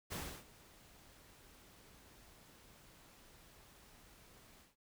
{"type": "noise with ADSR envelope", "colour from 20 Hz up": "pink", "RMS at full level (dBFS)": -42, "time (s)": [0.1, 4.76], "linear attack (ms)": 26, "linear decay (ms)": 310, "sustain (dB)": -20, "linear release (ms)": 160, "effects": []}